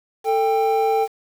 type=tone pair together; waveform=triangle; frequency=444.5 / 792 Hz; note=A4 / G5; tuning=+18 / +18 cents; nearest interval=minor seventh; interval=1000 cents; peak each=-17 dBFS; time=0.24-1.08 s; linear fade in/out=50 ms; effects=7-bit